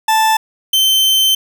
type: tone pair in turn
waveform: 40% pulse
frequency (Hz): 880 / 3096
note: A5 / G7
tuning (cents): 0 / -22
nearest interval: octave + minor seventh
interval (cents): 2178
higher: second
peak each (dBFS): -9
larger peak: neither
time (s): 0.08-0.37 / 0.73-1.35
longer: second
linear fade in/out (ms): 5
effects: none